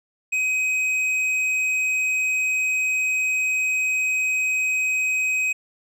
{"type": "tone with hard clipping", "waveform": "sine", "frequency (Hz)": 2523, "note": "D#7", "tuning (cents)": 23, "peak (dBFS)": -21, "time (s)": [0.32, 5.53], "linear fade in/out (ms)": 10, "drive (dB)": 6, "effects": []}